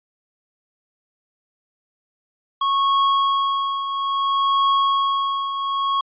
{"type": "tone with tremolo", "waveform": "square", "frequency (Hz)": 1100, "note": "C#6", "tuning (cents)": -14, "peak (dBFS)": -15, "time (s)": [2.61, 6.01], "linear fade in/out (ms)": 5, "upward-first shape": "triangle", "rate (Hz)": 0.6, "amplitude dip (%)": 65, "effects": ["resampled to 8000 Hz"]}